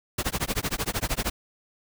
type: noise with tremolo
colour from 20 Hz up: pink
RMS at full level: -25 dBFS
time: 0.18-1.3 s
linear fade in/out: 5 ms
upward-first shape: sine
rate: 13 Hz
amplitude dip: 100%
effects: none